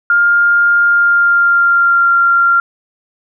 sine tone with pitch glide, 1406 to 1384.2 Hz, F6 to F6, +11 to -16 cents, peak -7 dBFS, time 0.1-2.6 s, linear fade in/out 2 ms, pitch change -27 cents, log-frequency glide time 0.85-2.11 s, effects none

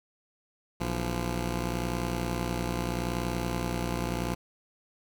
10% pulse tone pair together, 60.82 / 171.9 Hz, B1 / F3, -26 / -27 cents, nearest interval octave + tritone, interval 1799 cents, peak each -22 / -26 dBFS, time 0.8-4.35 s, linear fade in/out 10 ms, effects none

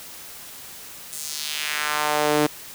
sawtooth tone with high-pass filter sweep, 150 Hz, D3, 37 cents sharp, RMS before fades -24 dBFS, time 1.12-2.47 s, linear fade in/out 10 ms, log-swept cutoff 8800 to 310 Hz, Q 1.5, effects white hiss -40 dBFS RMS until 2.74 s

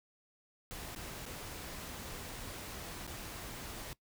pink noise with dropouts, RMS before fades -45 dBFS, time 0.71-3.93 s, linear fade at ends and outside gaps 0 ms, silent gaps 0.949-0.961 / 1.255-1.262 / 3.067-3.076 s, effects noise-tail reverb RT60 0.1 s tail -19 dB re dry

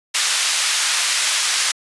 white band-pass noise, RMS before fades -19 dBFS, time 0.14-1.72 s, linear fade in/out 10 ms, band 1300 to 7400 Hz, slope 12 dB/octave, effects resampled to 24000 Hz

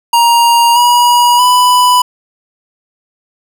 square tone with pitch steps, 940 / 965.9 / 992.4 Hz, A#5 / B5 / B5, +14 / -39 / +8 cents, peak -6 dBFS, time 0.13-2.02 s, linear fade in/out 5 ms, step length 630 ms, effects none

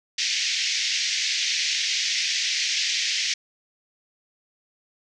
white band-pass noise, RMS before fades -25 dBFS, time 0.18-3.34 s, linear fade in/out 5 ms, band 1900 to 6200 Hz, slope 48 dB/octave, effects none

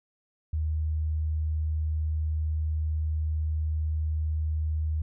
sine tone, 77.78 Hz, D#2, in tune, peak -25 dBFS, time 0.53-5.02 s, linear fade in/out 5 ms, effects none

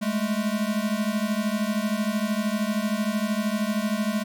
square beating tone pair, 205.7 / 218.7 Hz, G#3 / A3, -16 / -10 cents, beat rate 13 Hz, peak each -27 / -27 dBFS, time 0.01-4.24 s, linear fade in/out 20 ms, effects none

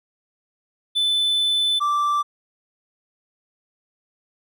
triangle tone pair in turn, 3510 / 1171.3 Hz, A7 / D6, -5 / -5 cents, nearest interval octave + perfect fifth, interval 1900 cents, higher first, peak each -16 dBFS, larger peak neither, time 0.95-1.8 / 1.8-2.23 s, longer first, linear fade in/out 20 ms, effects none

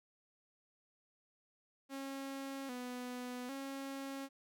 sawtooth tone with pitch steps, 272.5 / 248.1 / 272.9 Hz, C#4 / B3 / C#4, -29 / +8 / -27 cents, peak -38 dBFS, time 1.89-4.29 s, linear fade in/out 50 ms, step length 800 ms, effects none

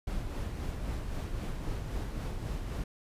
brown noise with tremolo, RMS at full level -34 dBFS, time 0.07-2.84 s, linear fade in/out 5 ms, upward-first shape sine, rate 3.8 Hz, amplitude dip 35%, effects resampled to 32000 Hz

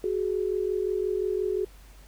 sine tone pair together, 372.9 / 418.6 Hz, F#4 / G#4, +14 / +14 cents, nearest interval major second, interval 200 cents, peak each -27 / -28 dBFS, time 0.04-1.65 s, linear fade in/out 2 ms, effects added 48 Hz sine -48 dBFS peak until 2.07 s + pink hiss -56 dBFS RMS until 2.07 s

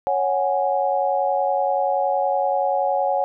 sine chord, C# suspended fourth, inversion none, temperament equal, 554.4 / 740 / 830.6 Hz, C#5 / F#5 / G#5, 0 / 0 / 0 cents, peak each -22 / -22 / -23 dBFS, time 0.07-3.24 s, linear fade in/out 0 ms, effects none

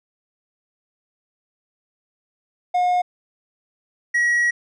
triangle tone pair in turn, 719 / 1912.3 Hz, F#5 / A#6, -50 / +44 cents, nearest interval octave + perfect fourth, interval 1694 cents, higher second, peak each -14 dBFS, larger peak neither, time 2.74-3.02 / 4.14-4.51 s, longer second, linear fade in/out 10 ms, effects resampled to 22050 Hz

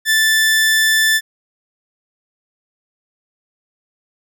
sawtooth tone, 1760 Hz, A6, in tune, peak -8 dBFS, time 0.05-1.21 s, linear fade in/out 50 ms, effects none

